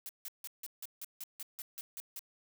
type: noise bursts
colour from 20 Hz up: blue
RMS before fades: -43 dBFS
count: 12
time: 0.06-2.192 s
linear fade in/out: 0 ms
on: 31 ms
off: 160 ms
effects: none